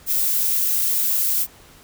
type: noise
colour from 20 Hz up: violet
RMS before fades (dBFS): -20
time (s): 0.06-1.47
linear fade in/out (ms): 50
effects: pink hiss -48 dBFS RMS until 1.83 s